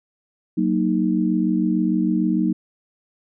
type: chord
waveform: sine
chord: D# minor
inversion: first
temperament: just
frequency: 186.68 / 233.3 / 311.1 Hz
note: F#3 / A#3 / D#4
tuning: +16 / +2 / 0 cents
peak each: -21 / -22 / -21 dBFS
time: 0.57-2.53 s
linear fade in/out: 10 ms
effects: none